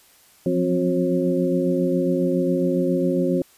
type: tone cluster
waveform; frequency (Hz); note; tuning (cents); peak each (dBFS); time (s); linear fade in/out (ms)
sine; 174.6 / 181.9 / 264.1 / 358.9 / 539; F3 / F#3 / C4 / F4 / C#5; 0 / -29 / +16 / +47 / -49; -24 / -31 / -23 / -23 / -25; 0.46-3.42; 2
effects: white hiss -54 dBFS RMS until 3.57 s + resampled to 32000 Hz